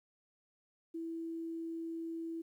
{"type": "tone", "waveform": "sine", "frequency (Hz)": 329.6, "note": "E4", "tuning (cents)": 0, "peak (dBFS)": -38, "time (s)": [0.94, 2.42], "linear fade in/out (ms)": 10, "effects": ["12-bit"]}